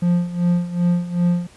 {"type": "tone with tremolo", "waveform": "triangle", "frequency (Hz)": 175.1, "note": "F3", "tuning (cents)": 5, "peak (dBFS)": -11, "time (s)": [0.02, 1.47], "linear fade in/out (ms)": 5, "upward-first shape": "sine", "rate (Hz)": 2.6, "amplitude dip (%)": 80, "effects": ["pink hiss -49 dBFS RMS until 1.56 s", "resampled to 24000 Hz"]}